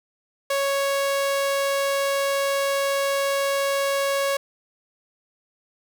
sawtooth tone, 554.4 Hz, C#5, in tune, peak -17 dBFS, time 0.5-4.37 s, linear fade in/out 5 ms, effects none

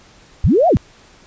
sine linear two-way sweep, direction up then down, 43.65 to 748 to 43.65 Hz, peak -9 dBFS, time 0.44-0.77 s, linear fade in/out 0 ms, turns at 0.68 s, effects pink hiss -47 dBFS RMS until 1.26 s + resampled to 16000 Hz

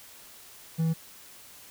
triangle tone, 162.5 Hz, E3, 24 cents flat, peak -21 dBFS, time 0.78-0.94 s, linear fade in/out 20 ms, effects white hiss -50 dBFS RMS until 1.7 s

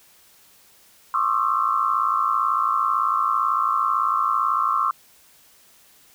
sine tone cluster, 1066 / 1124 / 1217 / 1330 Hz, C6 / C#6 / D#6 / E6, +32 / +24 / -39 / +15 cents, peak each -24 dBFS, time 1.14-4.91 s, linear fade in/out 2 ms, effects white hiss -54 dBFS RMS until 6.14 s

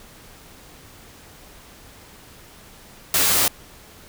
white noise with comb filter, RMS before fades -18 dBFS, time 3.14-3.48 s, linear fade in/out 2 ms, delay 11 ms, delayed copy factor +0.85, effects pink hiss -46 dBFS RMS until 4.08 s

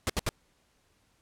pink noise bursts, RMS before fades -28 dBFS, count 3, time 0.07-0.29 s, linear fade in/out 0 ms, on 26 ms, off 71 ms, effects pink hiss -69 dBFS RMS until 1.21 s + low-pass 11000 Hz 12 dB/octave

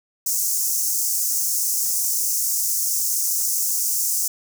pink high-pass noise, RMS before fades -22 dBFS, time 0.26-4.28 s, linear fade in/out 5 ms, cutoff 5700 Hz, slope 48 dB/octave, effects none

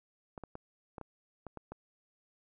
clicks, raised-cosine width 1 ms, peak -29 dBFS, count 8, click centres 0.378 / 0.437 / 0.554 / 0.982 / 1.013 / 1.467 / 1.573 / 1.72 s, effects none

